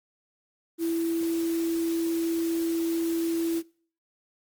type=tone in noise; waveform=sine; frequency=332.1 Hz; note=E4; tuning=13 cents sharp; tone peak=-24 dBFS; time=0.78-3.63 s; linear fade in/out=50 ms; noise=white; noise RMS=-41 dBFS; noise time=0.78-3.63 s; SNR=+14 dB; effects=noise-tail reverb RT60 0.5 s tail -24 dB re dry + Opus 24 kbps